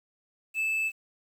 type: tone with quantisation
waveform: triangle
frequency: 2625 Hz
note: E7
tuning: 8 cents flat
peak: -24 dBFS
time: 0.54-0.92 s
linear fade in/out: 50 ms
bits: 9
effects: none